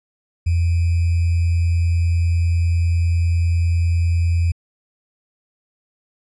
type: tone with sample-and-hold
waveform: sine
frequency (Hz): 85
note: F2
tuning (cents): -46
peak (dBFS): -14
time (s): 0.46-4.52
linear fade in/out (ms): 10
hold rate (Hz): 2450
effects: resampled to 24000 Hz